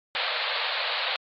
white band-pass noise, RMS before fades -28 dBFS, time 0.15-1.16 s, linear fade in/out 0 ms, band 480 to 4400 Hz, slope 96 dB/octave, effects MP3 48 kbps

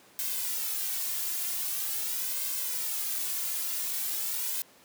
blue noise with flanger, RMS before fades -32 dBFS, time 0.19-4.62 s, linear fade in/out 0 ms, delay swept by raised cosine 1.9 to 2.9 ms, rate 0.44 Hz, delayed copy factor +0.9, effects pink hiss -57 dBFS RMS until 4.84 s + high-pass 200 Hz 12 dB/octave

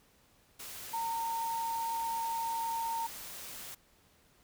sine tone in noise, 916 Hz, A#5, 31 cents flat, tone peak -32 dBFS, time 0.93-3.07 s, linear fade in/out 10 ms, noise white, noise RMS -45 dBFS, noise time 0.59-3.75 s, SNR +10 dB, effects pink hiss -66 dBFS RMS until 4.43 s

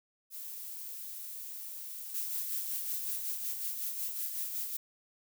violet noise, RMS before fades -43 dBFS, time 0.3-3.25 s, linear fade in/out 50 ms
violet noise with tremolo, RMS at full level -35 dBFS, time 2.14-4.77 s, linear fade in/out 5 ms, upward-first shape sine, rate 5.4 Hz, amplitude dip 45%
effects none

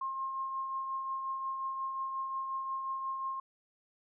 sine tone with tremolo, 1067 Hz, C6, 34 cents sharp, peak -32 dBFS, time 0.01-3.4 s, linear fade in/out 5 ms, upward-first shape triangle, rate 5.6 Hz, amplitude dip 40%, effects none

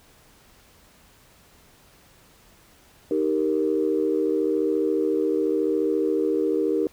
sine chord, Eb major, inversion none, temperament equal, 311.1 / 392 / 466.2 Hz, Eb4 / G4 / Bb4, 0 / 0 / 0 cents, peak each -24 dBFS, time 3.11-6.87 s, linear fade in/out 2 ms, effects tanh soft clip ceiling -10 dBFS + pink hiss -55 dBFS RMS until 6.92 s

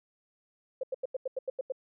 sine tone bursts, 523.3 Hz, C5, in tune, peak -29 dBFS, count 9, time 0.81-1.722 s, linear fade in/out 5 ms, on 24 ms, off 87 ms, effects none

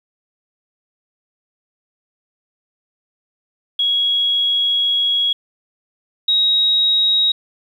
sine tone pair in turn, 3322 / 3799 Hz, G#7 / A#7, 0 / +32 cents, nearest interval major second, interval 232 cents, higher second, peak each -14 / -12 dBFS, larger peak second, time 3.79-5.33 / 6.28-7.32 s, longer first, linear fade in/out 5 ms, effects 8-bit

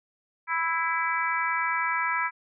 harmonic tone with a mistuned harmonic, 329.6 Hz, E4, in tune, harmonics 3 / 4 / 5 / 6 / 7, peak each -29 / -30 / -31 / -32 / -32 dBFS, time 0.47-2.31 s, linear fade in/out 50 ms, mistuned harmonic 6, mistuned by +16 cents, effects none

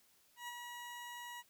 20% pulse tone with ADSR envelope, 963 Hz, B5, 44 cents flat, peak -37 dBFS, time 0.36-1.43 s, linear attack 120 ms, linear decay 30 ms, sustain -4 dB, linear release 35 ms, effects white hiss -70 dBFS RMS until 1.49 s

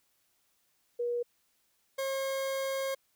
sine / 40% pulse tone pair in turn, 480 / 538.8 Hz, B4 / C#5, -49 / -49 cents, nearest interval major second, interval 200 cents, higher second, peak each -29 / -30 dBFS, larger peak first, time 0.99-1.23 / 1.98-2.95 s, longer second, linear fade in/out 10 ms, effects white hiss -73 dBFS RMS until 3.15 s

